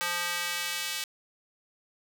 square tone with high-pass filter sweep, 174.61 Hz, F3, in tune, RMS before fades -32 dBFS, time 0.01-1.04 s, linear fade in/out 0 ms, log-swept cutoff 1300 to 2900 Hz, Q 0.97, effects 8-bit

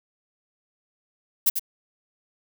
violet noise with echo, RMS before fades -18 dBFS, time 1.46-1.5 s, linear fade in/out 10 ms, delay 95 ms, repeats 1, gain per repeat -7 dB, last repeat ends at 1.595 s, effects none

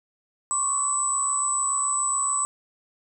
sine tone cluster, 1091 / 1158 / 7970 Hz, C#6 / D6 / B8, -28 / -25 / +15 cents, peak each -30 / -30 / -23 dBFS, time 0.51-2.45 s, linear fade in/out 0 ms, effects none

